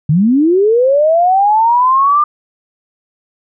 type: linear sweep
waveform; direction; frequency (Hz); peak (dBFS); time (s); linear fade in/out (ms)
sine; up; 138.59 to 1206; -7; 0.09-2.24; 5
effects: none